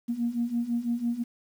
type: beating tone pair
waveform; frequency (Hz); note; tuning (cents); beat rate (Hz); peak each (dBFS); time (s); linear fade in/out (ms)
sine; 233.1 / 239.1; A#3 / A#3; 0 / +44; 6; -30 / -27; 0.08-1.24; 20
effects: tanh soft clip ceiling -18 dBFS + 9-bit